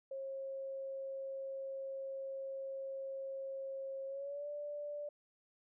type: tone with pitch glide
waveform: sine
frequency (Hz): 540 to 585.5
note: C#5 to D5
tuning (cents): -45 to -5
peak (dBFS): -40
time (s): 0.11-5.09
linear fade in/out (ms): 5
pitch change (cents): +140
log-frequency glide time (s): 4.07-4.48
effects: none